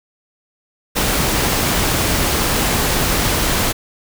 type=noise; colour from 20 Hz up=pink; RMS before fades=-17 dBFS; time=0.95-3.73 s; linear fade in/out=20 ms; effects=none